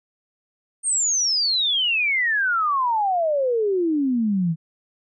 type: exponential sweep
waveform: sine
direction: down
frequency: 8880 to 156.6 Hz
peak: -18 dBFS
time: 0.83-4.56 s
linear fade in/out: 50 ms
effects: none